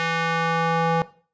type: tone with band-pass filter sweep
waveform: square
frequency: 165.5 Hz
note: E3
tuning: 7 cents sharp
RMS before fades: -22 dBFS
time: 0-1.02 s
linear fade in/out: 0 ms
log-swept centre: 1900 to 790 Hz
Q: 1.2
effects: noise-tail reverb RT60 0.4 s tail -17 dB re dry + resampled to 16000 Hz